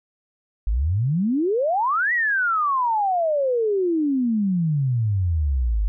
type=exponential two-way sweep; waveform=sine; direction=up then down; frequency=48.23 to 1975.5 to 48.23 Hz; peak=-18 dBFS; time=0.67-5.88 s; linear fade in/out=0 ms; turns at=2.13 s; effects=none